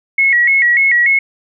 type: tone with vibrato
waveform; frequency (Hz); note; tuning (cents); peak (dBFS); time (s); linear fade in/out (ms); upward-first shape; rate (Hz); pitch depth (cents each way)
sine; 2046; C7; -39; -8; 0.18-1.19; 5; square; 3.4; 110
effects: none